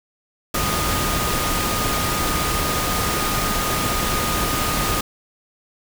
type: tone in noise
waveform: sine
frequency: 1234 Hz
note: D#6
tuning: 15 cents flat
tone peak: -26 dBFS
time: 0.54-5.01 s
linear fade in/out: 5 ms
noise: pink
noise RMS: -22 dBFS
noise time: 0.54-5.01 s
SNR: -7 dB
effects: none